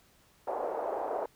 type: band-pass noise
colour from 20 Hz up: white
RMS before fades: -34 dBFS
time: 0.47-1.26 s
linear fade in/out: 5 ms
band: 450 to 760 Hz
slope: 24 dB/octave
effects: pink hiss -64 dBFS RMS until 1.35 s